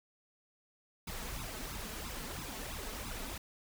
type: noise with flanger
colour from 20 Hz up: pink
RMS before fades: -42 dBFS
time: 1.07-3.38 s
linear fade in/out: 5 ms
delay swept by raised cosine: 0.78 to 4.68 ms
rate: 3 Hz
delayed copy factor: +0.9
effects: none

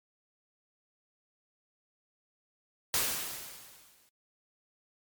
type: noise with exponential decay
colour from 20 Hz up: white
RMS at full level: -27 dBFS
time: 2.94-4.09 s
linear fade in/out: 0 ms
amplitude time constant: 250 ms
effects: MP3 96 kbps

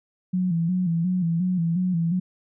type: tone with vibrato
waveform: sine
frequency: 174.61 Hz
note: F3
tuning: in tune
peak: -20 dBFS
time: 0.33-2.2 s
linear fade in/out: 10 ms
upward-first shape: square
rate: 2.8 Hz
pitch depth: 81 cents each way
effects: none

